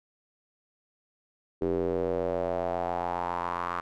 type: tone with band-pass filter sweep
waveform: square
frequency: 43.65 Hz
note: F1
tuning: in tune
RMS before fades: -30 dBFS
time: 1.61-3.81 s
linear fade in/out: 10 ms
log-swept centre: 380 to 1200 Hz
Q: 3.9
effects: none